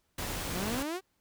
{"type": "noise", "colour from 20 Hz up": "pink", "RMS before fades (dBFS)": -36, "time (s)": [0.18, 0.83], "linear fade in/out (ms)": 5}
{"type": "exponential sweep", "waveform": "sawtooth", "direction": "up", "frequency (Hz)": [163.6, 392], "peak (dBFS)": -29, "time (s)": [0.52, 1.01], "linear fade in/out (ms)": 50}
{"effects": ["pink hiss -75 dBFS RMS until 1.2 s"]}